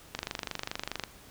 click train, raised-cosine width 0.2 ms, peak -15 dBFS, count 23, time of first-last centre 0.15-1.037 s, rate 24.8 Hz, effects pink hiss -53 dBFS RMS until 1.3 s

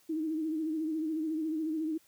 sine tone with vibrato, 315.1 Hz, D#4, 22 cents sharp, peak -30 dBFS, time 0.09-1.98 s, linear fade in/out 10 ms, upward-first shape sine, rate 14 Hz, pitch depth 58 cents each way, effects white hiss -65 dBFS RMS until 2.07 s

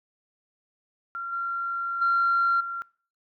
sine tone with level steps, 1376 Hz, F6, 26 cents flat, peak -30 / -26 / -18 / -29 dBFS, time 1.15-2.82 s, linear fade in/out 0 ms, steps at 1.32 / 2.01 / 2.6 s, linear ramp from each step 10 ms, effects noise-tail reverb RT60 0.4 s tail -22 dB re dry + tanh soft clip ceiling -15 dBFS

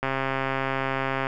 click train, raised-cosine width 0.5 ms, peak -11 dBFS, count 167, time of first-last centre 0.03-1.269 s, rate 134 Hz, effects none

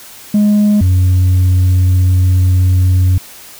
sine tone pair in turn, 208.1 / 91.66 Hz, G#3 / F#2, +4 / -16 cents, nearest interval octave + major second, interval 1420 cents, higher first, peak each -4 dBFS, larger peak neither, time 0.34-0.81 / 0.81-3.18 s, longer second, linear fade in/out 5 ms, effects tanh soft clip ceiling -6 dBFS + white hiss -35 dBFS RMS until 3.59 s

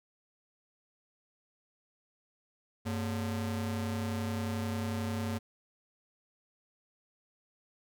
45% pulse ring-modulated tone, 161.9 Hz, E3, 31 cents flat, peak -29 dBFS, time 2.85-5.39 s, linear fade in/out 20 ms, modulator 65.3 Hz, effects none

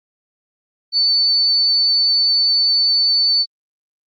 sine tone, 4505 Hz, C#8, 27 cents sharp, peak -12 dBFS, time 0.92-3.46 s, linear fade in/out 50 ms, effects Opus 32 kbps

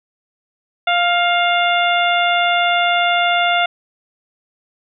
harmonic tone with a mistuned harmonic, 698.5 Hz, F5, in tune, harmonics 1 / 2 / 3 / 4 / 5, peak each -16 / -19 / -21 / -22 / -23 dBFS, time 0.87-3.66 s, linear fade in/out 5 ms, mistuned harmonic 3, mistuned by +25 cents, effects none

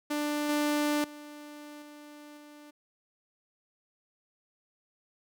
sawtooth tone with level steps, 295.8 Hz, D4, 13 cents sharp, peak -25 / -22 / -40 / -43 / -45 dBFS, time 0.1-2.71 s, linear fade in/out 10 ms, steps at 0.49 / 1.04 / 1.82 / 2.37 s, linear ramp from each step 2 ms, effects none

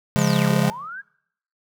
square chord, Db major, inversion none, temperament just, 138.59 / 173.24 / 207.9 Hz, Db3 / F3 / Ab3, 0 / -14 / +2 cents, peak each -22 dBFS, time 0.16-0.7 s, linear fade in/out 0 ms
sine linear two-way sweep, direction down then up, 7459 to 349.2 to 1670 Hz, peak -31 dBFS, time 0.18-1.02 s, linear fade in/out 20 ms, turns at 0.51 s
effects noise-tail reverb RT60 0.7 s tail -24 dB re dry

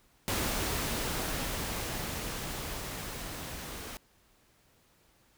pink noise with level ramp, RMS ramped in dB -31 to -42 dBFS, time 0.28-3.97 s, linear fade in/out 0 ms, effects pink hiss -66 dBFS RMS until 5.37 s

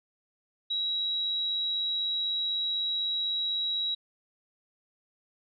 sine tone, 3868 Hz, B7, 37 cents flat, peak -27 dBFS, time 0.7-3.95 s, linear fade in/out 10 ms, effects none

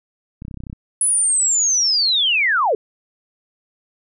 clicks, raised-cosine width 5 ms, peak -19 dBFS, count 11, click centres 0.421 / 0.451 / 0.482 / 0.512 / 0.543 / 0.573 / 0.604 / 0.637 / 0.668 / 0.699 / 0.729 s
sine linear sweep, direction down, 10240 to 380 Hz, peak -14 dBFS, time 1.01-2.75 s, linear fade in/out 2 ms
effects none

